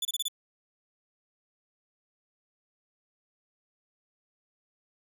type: tone bursts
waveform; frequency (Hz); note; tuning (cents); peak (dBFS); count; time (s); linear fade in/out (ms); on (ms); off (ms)
sawtooth; 3476; A7; -22; -25; 5; 0.02-0.283; 5; 31; 27
effects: none